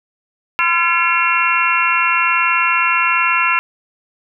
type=harmonic tone with a mistuned harmonic; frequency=341.1 Hz; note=F4; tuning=41 cents flat; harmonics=3 / 4 / 5 / 6 / 7 / 8; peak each=-19 / -18 / -23 / -21 / -23 / -17 dBFS; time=0.59-3.59 s; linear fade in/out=0 ms; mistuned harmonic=6; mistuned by=+99 cents; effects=none